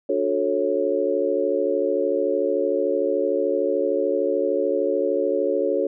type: chord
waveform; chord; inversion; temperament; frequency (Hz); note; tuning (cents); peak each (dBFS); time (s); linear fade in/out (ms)
sine; D major seventh; none; just; 293.7 / 367.1 / 440.5 / 550.6; D4 / F#4 / A4 / C#5; 0 / -14 / +2 / -12; -28 / -25 / -24 / -23; 0.09-5.87; 5
effects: none